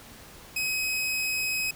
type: tone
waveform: sawtooth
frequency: 2537 Hz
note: D#7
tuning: 33 cents sharp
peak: -23 dBFS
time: 0.56-1.71 s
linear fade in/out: 5 ms
effects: pink hiss -48 dBFS RMS until 1.75 s